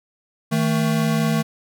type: tone pair together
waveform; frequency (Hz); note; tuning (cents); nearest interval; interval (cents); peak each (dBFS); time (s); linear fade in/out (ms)
square; 158.14 / 223; D#3 / A3; +28 / +23; tritone; 595; -21; 0.51-1.43; 20
effects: none